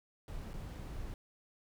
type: noise with dropouts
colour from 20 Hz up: brown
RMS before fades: -43 dBFS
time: 0.28-1.14 s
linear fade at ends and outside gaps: 1 ms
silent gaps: 0.534-0.539 s
effects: none